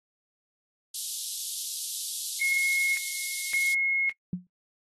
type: high-pass noise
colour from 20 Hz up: white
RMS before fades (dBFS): -33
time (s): 0.94-3.74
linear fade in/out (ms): 5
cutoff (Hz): 3300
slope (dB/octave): 48
type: tone with tremolo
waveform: sine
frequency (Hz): 2165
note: C#7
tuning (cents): -41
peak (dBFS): -23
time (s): 2.41-4.13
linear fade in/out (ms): 10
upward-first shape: square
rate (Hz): 0.89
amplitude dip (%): 80
type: tone with exponential decay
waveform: sine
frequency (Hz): 179.8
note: F#3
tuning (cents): -49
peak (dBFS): -24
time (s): 4.33-4.47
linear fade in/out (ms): 2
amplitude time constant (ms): 30
effects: noise-tail reverb RT60 0.1 s tail -22 dB re dry + AAC 32 kbps